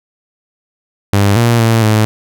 sawtooth tone with pitch steps, 100.5 / 117.7 / 113.7 / 108.3 Hz, G2 / A#2 / A#2 / A2, +44 / +17 / -43 / -27 cents, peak -4 dBFS, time 1.13-2.05 s, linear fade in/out 0 ms, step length 230 ms, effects none

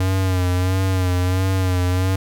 square tone with vibrato, 92.5 Hz, F#2, in tune, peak -17 dBFS, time 0-2.16 s, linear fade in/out 5 ms, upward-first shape sine, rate 1.5 Hz, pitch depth 48 cents each way, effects none

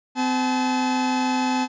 45% pulse tone pair together, 256 / 861.1 Hz, C4 / A5, -38 / -38 cents, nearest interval octave + major sixth, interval 2100 cents, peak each -22 / -24 dBFS, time 0.15-1.68 s, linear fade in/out 50 ms, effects resampled to 16000 Hz

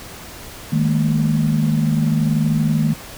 sine chord, D# suspended fourth, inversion none, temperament equal with one note detuned, 155.56 / 207.7 / 228.3 Hz, D#3 / G#3 / A#3, 0 / 0 / -36 cents, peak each -16 / -21 / -19 dBFS, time 0.72-2.94 s, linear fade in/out 10 ms, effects tanh soft clip ceiling -6 dBFS + pink hiss -36 dBFS RMS until 3.17 s

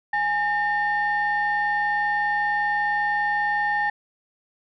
sine tone pair together, 830.6 / 1812.6 Hz, G#5 / A#6, 0 / -49 cents, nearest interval octave + major second, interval 1351 cents, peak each -22 dBFS, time 0.13-3.9 s, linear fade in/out 5 ms, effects tanh soft clip ceiling -15 dBFS

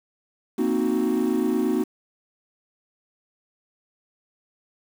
triangle chord, C half-diminished seventh, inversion third, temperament equal, 233.1 / 261.6 / 311.1 / 370 Hz, Bb3 / C4 / Eb4 / Gb4, 0 / 0 / 0 / 0 cents, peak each -23 dBFS, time 0.58-1.84 s, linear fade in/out 10 ms, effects tanh soft clip ceiling -12 dBFS + 7-bit

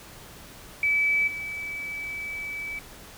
sine tone with level steps, 2300 Hz, D7, 37 cents flat, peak -20 / -31 dBFS, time 0.83-2.79 s, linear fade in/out 2 ms, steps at 1.27 s, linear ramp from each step 10 ms, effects pink hiss -46 dBFS RMS until 3.17 s

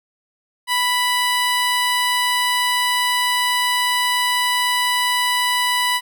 15% pulse tone, 987.8 Hz, B5, in tune, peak -10 dBFS, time 0.67-6.01 s, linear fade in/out 50 ms, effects none

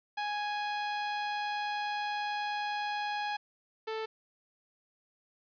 sawtooth tone pair in turn, 830.6 / 440.8 Hz, G#5 / A4, 0 / +3 cents, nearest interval major seventh, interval 1097 cents, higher first, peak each -28 / -30 dBFS, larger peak first, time 0.17-3.37 / 3.87-4.06 s, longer first, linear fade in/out 10 ms, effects resampled to 11025 Hz + 10-bit

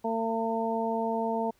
harmonic tone, 226.2 Hz, A3, 48 cents sharp, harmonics 1 / 2 / 3 / 4, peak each -32 / -32 / -32 / -32 dBFS, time 0.04-1.51 s, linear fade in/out 10 ms, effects pink hiss -67 dBFS RMS until 1.59 s

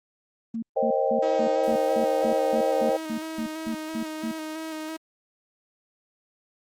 sine tone bursts, 227.3 Hz, A#3, 43 cents flat, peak -27 dBFS, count 14, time 0.54-4.316 s, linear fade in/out 5 ms, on 84 ms, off 200 ms
sine chord, C minor seventh, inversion third, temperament equal with one note detuned, 466.2 / 532.4 / 622.3 / 784 Hz, Bb4 / C5 / Eb5 / G5, 0 / +30 / 0 / 0 cents, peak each -28 / -24 / -27 / -28 dBFS, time 0.76-2.97 s, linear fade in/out 10 ms
sawtooth tone with vibrato, 315.8 Hz, D#4, 26 cents sharp, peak -28 dBFS, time 1.22-4.97 s, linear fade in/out 10 ms, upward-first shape square, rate 3 Hz, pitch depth 21 cents each way
effects Opus 24 kbps

